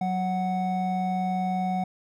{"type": "tone pair together", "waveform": "triangle", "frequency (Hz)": [185.1, 740.4], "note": ["F#3", "F#5"], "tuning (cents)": [1, 1], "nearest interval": "2 octaves", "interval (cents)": 2400, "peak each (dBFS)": -25, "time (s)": [0.01, 1.84], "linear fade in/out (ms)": 5, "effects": []}